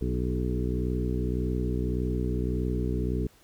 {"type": "harmonic tone with a mistuned harmonic", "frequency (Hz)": 61.74, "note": "B1", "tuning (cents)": 0, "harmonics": [1, 2, 3, 4, 5, 6, 7], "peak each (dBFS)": [-29, -32, -34, -35, -36, -37, -37], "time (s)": [0.01, 3.27], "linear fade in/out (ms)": 5, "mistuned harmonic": 6, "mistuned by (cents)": 21, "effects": ["pink hiss -59 dBFS RMS until 3.43 s"]}